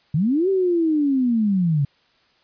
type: linear two-way sweep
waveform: sine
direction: up then down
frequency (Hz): 135.3 to 392 to 135.3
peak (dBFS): -16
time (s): 0.14-1.85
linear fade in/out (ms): 5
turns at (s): 0.49
effects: white hiss -60 dBFS RMS until 2.43 s + resampled to 11025 Hz